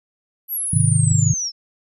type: linear sweep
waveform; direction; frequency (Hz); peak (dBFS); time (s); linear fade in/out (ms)
sine; down; 11840 to 5240; -21; 0.48-1.52; 50
type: chord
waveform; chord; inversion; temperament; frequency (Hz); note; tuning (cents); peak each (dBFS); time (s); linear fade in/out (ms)
sine; Ab major; none; just; 103.83 / 129.78 / 155.74; Ab2 / C3 / Eb3; 0 / -14 / +2; -18; 0.73-1.34; 5
effects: none